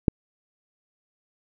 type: click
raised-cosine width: 3 ms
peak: -4 dBFS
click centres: 0.082 s
effects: none